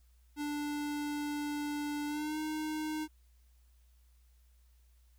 square tone with pitch glide, 293.7 to 309 Hz, D4 to D#4, 0 to -12 cents, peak -35 dBFS, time 0.36-3.08 s, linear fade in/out 50 ms, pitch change +88 cents, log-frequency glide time 2.07-2.38 s, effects added 60 Hz sine -61 dBFS peak until 5.18 s + white hiss -75 dBFS RMS until 5.18 s

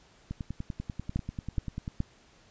two click trains, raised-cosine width 5 ms, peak -22 / -16 dBFS, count 17 / 3, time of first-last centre 0.31-1.879 / 1.16-2.004 s, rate 10.2 / 2.37 Hz, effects pink hiss -60 dBFS RMS until 2.5 s + resampled to 16000 Hz

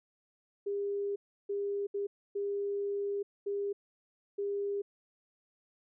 sine tone bursts at uneven times, 402.9 Hz, G4, 48 cents sharp, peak -31 dBFS, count 6, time 0.66-1.16 / 1.49-1.87 / 1.94-2.07 / 2.35-3.23 / 3.46-3.73 / 4.38-4.82 s, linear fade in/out 10 ms, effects none

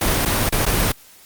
pink noise with dropouts, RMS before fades -18 dBFS, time 0.01-0.92 s, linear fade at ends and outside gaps 5 ms, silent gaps 0.253-0.257 / 0.492-0.523 / 0.654-0.662 s, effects white hiss -47 dBFS RMS until 1.25 s + Opus 32 kbps

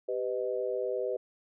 sine chord, G augmented, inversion none, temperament equal with one note detuned, 392 / 501.1 / 622.3 Hz, G4 / B4 / D#5, 0 / +25 / 0 cents, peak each -34 / -32 / -36 dBFS, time 0.08-1.17 s, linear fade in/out 10 ms, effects none

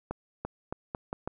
accelerating click train, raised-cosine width 1 ms, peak -19 dBFS, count 6, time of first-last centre 0.11-1.276 s, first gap 340 ms, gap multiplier 0.81, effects none

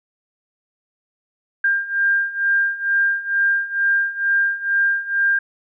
sine beating tone pair, 1597 / 1599.2 Hz, G6 / G6, +32 / +34 cents, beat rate 2.2 Hz, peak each -21 / -18 dBFS, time 1.64-5.39 s, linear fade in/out 5 ms, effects none

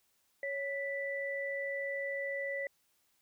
sine tone pair together, 555.4 / 1975.5 Hz, C#5 / B6, +3 / 0 cents, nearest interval octave + minor seventh, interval 2197 cents, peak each -37 / -37 dBFS, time 0.43-2.67 s, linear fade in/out 2 ms, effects white hiss -74 dBFS RMS until 3.21 s

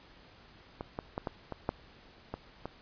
clicks, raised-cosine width 1 ms, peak -23 / -21 / -19 / -19 / -23 / -15 / -22 / -23 dBFS, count 8, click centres 0.809 / 0.989 / 1.179 / 1.272 / 1.523 / 1.691 / 2.34 / 2.656 s, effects pink hiss -57 dBFS RMS until 2.81 s + resampled to 11025 Hz

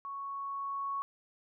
sine tone with level ramp, 1109 Hz, C#6, in tune, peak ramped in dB -38 to -32 dBFS, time 0.05-1.02 s, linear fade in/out 0 ms, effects none

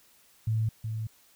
sine tone pair in turn, 110.6 / 110.6 Hz, A2 / A2, +9 / +9 cents, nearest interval unison, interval 0 cents, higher neither, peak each -24 / -30 dBFS, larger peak first, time 0.47-0.69 / 0.84-1.07 s, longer second, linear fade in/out 5 ms, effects white hiss -61 dBFS RMS until 1.35 s

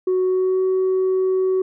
sine tone with pitch glide, 370 to 375.4 Hz, F#4 to F#4, 0 to +25 cents, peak -14 dBFS, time 0.07-1.62 s, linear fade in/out 5 ms, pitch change +25 cents, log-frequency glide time 0.23-0.64 s, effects tanh soft clip ceiling -14 dBFS

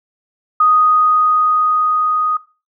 sine tone with level ramp, 1244.5 Hz, D#6, in tune, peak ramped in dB -8 to -14 dBFS, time 0.6-2.37 s, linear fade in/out 5 ms, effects noise-tail reverb RT60 0.3 s tail -17 dB re dry

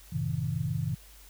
sine chord, F# diminished seventh, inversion none, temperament just, 92.5 / 111 / 133.2 / 159.84 Hz, F#2 / A2 / C3 / Eb3, 0 / +16 / +31 / +47 cents, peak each -37 / -35 / -32 / -32 dBFS, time 0.12-0.95 s, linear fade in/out 10 ms, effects added 50 Hz sine -52 dBFS peak until 1.29 s + white hiss -55 dBFS RMS until 1.29 s

